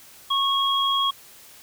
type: tone pair together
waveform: sine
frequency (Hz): 1100 / 3296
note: C#6 / G#7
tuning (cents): -14 / -14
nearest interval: octave + perfect fifth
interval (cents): 1900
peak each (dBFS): -22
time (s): 0.3-1.11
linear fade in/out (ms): 10
effects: white hiss -48 dBFS RMS until 1.62 s